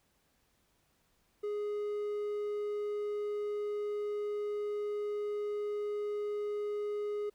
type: tone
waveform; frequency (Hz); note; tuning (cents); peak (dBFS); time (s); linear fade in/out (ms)
triangle; 415.5; G#4; +1; -31; 1.43-7.3; 10
effects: pink hiss -73 dBFS RMS until 7.34 s